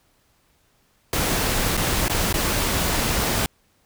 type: noise with dropouts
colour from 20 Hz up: pink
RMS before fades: -22 dBFS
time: 1.13-3.46 s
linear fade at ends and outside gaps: 1 ms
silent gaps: 1.769-1.775 / 2.082-2.097 / 2.327-2.341 s
effects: pink hiss -63 dBFS RMS until 3.85 s